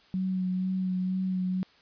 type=tone with vibrato; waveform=sine; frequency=185.7 Hz; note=F#3; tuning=7 cents sharp; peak=-26 dBFS; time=0.14-1.63 s; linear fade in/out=0 ms; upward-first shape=sine; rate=2.1 Hz; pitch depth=19 cents each way; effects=white hiss -59 dBFS RMS until 1.81 s + resampled to 11025 Hz